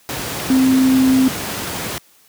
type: tone in noise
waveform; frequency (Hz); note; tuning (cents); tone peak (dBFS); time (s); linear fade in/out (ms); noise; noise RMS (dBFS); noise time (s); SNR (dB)
sine; 261.6; C4; 0; -10; 0.5-1.28; 0; pink; -24; 0.09-1.98; +11
effects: white hiss -52 dBFS RMS until 2.28 s + high-pass 100 Hz 12 dB/octave